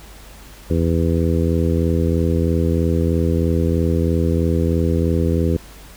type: harmonic tone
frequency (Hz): 83.1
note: E2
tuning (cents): +15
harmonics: 1 / 2 / 3 / 4 / 5 / 6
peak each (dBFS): -18 / -21 / -23 / -24 / -25 / -26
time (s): 0.7-5.57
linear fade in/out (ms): 5
effects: added 50 Hz sine -41 dBFS peak until 5.96 s + pink hiss -43 dBFS RMS until 5.96 s